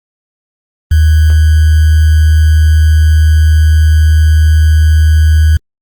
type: tone with sample-and-hold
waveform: sine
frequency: 77.78 Hz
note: D#2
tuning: in tune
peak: -3 dBFS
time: 0.91-5.57 s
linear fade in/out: 5 ms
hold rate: 1575 Hz
effects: Opus 32 kbps

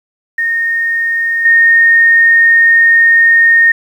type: tone with level steps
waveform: sine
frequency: 1842 Hz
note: A#6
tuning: 21 cents flat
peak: -11 / -4 dBFS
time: 0.38-3.72 s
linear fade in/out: 5 ms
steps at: 1.45 s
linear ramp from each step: 5 ms
effects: 7-bit

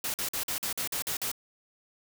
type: noise bursts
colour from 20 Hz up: white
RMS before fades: -32 dBFS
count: 9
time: 0.04-1.316 s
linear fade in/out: 2 ms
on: 100 ms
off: 47 ms
effects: none

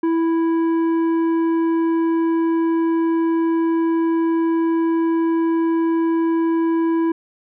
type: tone with tanh clipping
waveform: sine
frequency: 329.6 Hz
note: E4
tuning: in tune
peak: -17 dBFS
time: 0.03-7.12 s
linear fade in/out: 5 ms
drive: 9 dB
effects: none

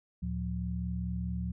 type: tone cluster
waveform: sine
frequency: 73.5 / 113.8 / 178.4 Hz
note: D2 / A#2 / F3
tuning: +2 / -41 / +37 cents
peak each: -35 / -39 / -35 dBFS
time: 0.22-1.52 s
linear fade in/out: 10 ms
effects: none

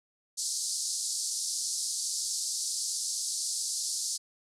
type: band-pass noise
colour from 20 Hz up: pink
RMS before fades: -33 dBFS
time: 0.37-4.18 s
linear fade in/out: 20 ms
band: 4500 to 10000 Hz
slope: 48 dB/octave
effects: none

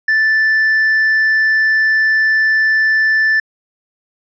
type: tone with hard clipping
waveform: triangle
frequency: 1760 Hz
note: A6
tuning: in tune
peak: -9 dBFS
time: 0.08-3.4 s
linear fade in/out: 5 ms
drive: 1 dB
effects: resampled to 16000 Hz

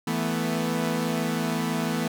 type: chord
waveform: sawtooth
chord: E suspended fourth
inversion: none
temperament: equal with one note detuned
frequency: 164.81 / 220.8 / 246.9 Hz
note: E3 / A3 / B3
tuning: 0 / +6 / 0 cents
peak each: -25 dBFS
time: 0.07-2.08 s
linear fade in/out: 5 ms
effects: none

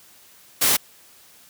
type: noise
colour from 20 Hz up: white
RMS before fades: -18 dBFS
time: 0.61-0.77 s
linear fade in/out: 10 ms
effects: white hiss -51 dBFS RMS until 1.49 s + high-pass 60 Hz 12 dB/octave

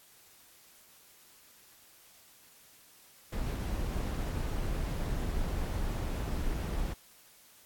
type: noise with amplitude modulation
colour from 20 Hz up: brown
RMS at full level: -32 dBFS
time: 3.32-6.94 s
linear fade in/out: 10 ms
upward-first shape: sine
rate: 269 Hz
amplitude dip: 25%
effects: white hiss -59 dBFS RMS until 7.65 s + AAC 64 kbps

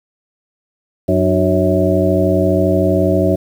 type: harmonic tone with a mistuned harmonic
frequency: 92.5 Hz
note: F#2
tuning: in tune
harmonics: 1 / 2 / 3 / 4 / 6 / 7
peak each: -18 / -18 / -18 / -18 / -18 / -18 dBFS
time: 1.08-3.36 s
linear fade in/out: 10 ms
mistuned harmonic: 3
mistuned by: +110 cents
effects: 7-bit

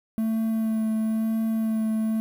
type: tone with vibrato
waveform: triangle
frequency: 221.2 Hz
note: A3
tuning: 9 cents sharp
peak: -20 dBFS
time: 0.18-2.2 s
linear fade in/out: 0 ms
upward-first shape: sine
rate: 1 Hz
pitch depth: 14 cents each way
effects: 8-bit

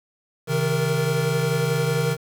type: tone cluster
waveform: square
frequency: 133.7 / 158.5 / 464.3 Hz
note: C3 / D#3 / A#4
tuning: +38 / +32 / -7 cents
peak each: -25 dBFS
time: 0.47-2.17 s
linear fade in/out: 50 ms
effects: 7-bit

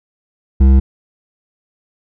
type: tone with hard clipping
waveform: sine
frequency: 66.4 Hz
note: C2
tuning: 26 cents sharp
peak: -7 dBFS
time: 0.6-0.8 s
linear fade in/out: 10 ms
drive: 9 dB
effects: none

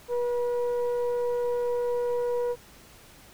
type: tone with frequency modulation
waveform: sine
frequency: 484.3 Hz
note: B4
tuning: 34 cents flat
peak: -23 dBFS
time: 0.08-2.56 s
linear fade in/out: 50 ms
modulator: 482 Hz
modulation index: 0.44
effects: tanh soft clip ceiling -21 dBFS + pink hiss -52 dBFS RMS until 3.33 s

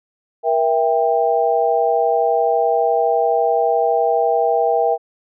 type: chord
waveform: sine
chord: E diminished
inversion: second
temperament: just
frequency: 474.7 / 659.3 / 791.1 Hz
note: Bb4 / E5 / G5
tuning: +31 / 0 / +16 cents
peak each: -18 dBFS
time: 0.43-4.98 s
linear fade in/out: 50 ms
effects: none

